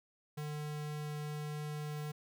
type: tone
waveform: square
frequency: 149.9 Hz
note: D3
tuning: 36 cents sharp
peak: -39 dBFS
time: 0.37-2.12 s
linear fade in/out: 10 ms
effects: none

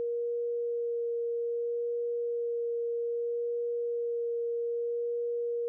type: tone with vibrato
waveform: sine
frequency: 472 Hz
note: A#4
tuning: 22 cents sharp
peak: -29 dBFS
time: 0-5.68 s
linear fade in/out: 0 ms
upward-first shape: sine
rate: 0.62 Hz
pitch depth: 9 cents each way
effects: none

